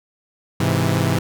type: chord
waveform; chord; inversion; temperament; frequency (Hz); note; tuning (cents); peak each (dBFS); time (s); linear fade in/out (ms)
sawtooth; Ab augmented; none; equal; 103.83 / 130.81 / 164.81; Ab2 / C3 / E3; 0 / 0 / 0; -17; 0.6-1.19; 5
effects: none